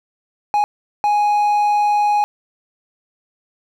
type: tone bursts at uneven times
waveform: triangle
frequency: 830.6 Hz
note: G#5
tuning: in tune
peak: -11 dBFS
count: 2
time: 0.54-0.64 / 1.04-2.24 s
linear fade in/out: 0 ms
effects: none